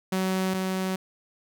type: tone pair in turn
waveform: sawtooth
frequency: 188 / 188 Hz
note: F#3 / F#3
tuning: +28 / +28 cents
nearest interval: unison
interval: 0 cents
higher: neither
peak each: -20 / -22 dBFS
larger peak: first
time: 0.12-0.54 / 0.54-0.96 s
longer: neither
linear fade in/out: 5 ms
effects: none